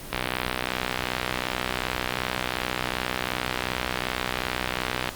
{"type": "click train", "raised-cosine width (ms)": 0.3, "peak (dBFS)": -8, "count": 312, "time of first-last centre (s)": [0.13, 5.09], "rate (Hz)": 62.7, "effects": ["pink hiss -39 dBFS RMS until 5.15 s", "Opus 32 kbps"]}